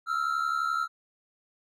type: tone pair together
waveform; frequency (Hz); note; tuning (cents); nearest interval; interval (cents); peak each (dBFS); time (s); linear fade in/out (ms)
triangle; 1308.4 / 1380; E6 / F6; -13 / -21; minor second; 92; -27; 0.06-0.88; 50
effects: none

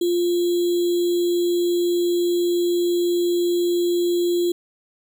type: tone with sample-and-hold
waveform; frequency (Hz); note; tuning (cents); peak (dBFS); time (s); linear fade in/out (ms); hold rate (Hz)
sine; 349.2; F4; 0; -17; 0.01-4.52; 5; 3675
effects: none

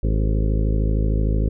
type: harmonic tone with a mistuned harmonic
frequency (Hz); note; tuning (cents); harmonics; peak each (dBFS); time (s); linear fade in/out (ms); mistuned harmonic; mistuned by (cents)
53.2; G#1; +42; 1 / 2 / 3 / 4 / 5 / 6 / 7 / 8 / 9 / 10; -18 / -24 / -28 / -30 / -32 / -34 / -35 / -36 / -37 / -38; 0.03-1.49; 5; 7; +73
effects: none

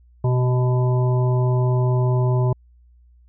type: harmonic tone with a mistuned harmonic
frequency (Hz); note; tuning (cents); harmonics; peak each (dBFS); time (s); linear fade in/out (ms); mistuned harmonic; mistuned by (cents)
125; B2; +21; 1 / 3 / 5 / 7 / 8; -16 / -26 / -30 / -33 / -34; 0.24-2.53; 5; 3; +21
effects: added 60 Hz sine -49 dBFS peak until 3.28 s

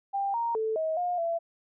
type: tone with pitch steps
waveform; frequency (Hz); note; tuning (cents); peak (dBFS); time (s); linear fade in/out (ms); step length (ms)
sine; 793 / 932 / 440.3 / 636 / 712 / 672; G5 / A#5 / A4 / D#5 / F5 / E5; +20 / -1 / +1 / +38 / +33 / +33; -26; 0.13-1.39; 20; 210
effects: none

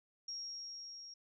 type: tone with level ramp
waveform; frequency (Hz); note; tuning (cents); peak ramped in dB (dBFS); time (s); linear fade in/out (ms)
sine; 5588; F8; 0; -40 to -49; 0.28-1.14; 5
effects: none

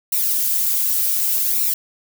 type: noise with flanger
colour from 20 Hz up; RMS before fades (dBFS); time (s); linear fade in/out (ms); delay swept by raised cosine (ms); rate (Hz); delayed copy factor
violet; -19; 0.12-1.74; 5; 0.61 to 4.51; 0.67; -0.9
effects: none

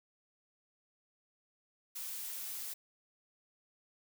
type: noise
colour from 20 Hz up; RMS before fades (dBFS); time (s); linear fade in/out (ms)
blue; -42; 1.95-2.74; 10
effects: none

